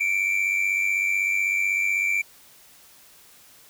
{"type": "tone pair together", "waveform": "triangle", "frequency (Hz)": [2253, 2349], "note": ["C#7", "D7"], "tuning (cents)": [28, 0], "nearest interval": "minor second", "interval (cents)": 72, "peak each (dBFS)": [-26, -20], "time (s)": [0, 2.22], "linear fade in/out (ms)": 10, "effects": ["white hiss -52 dBFS RMS until 3.69 s"]}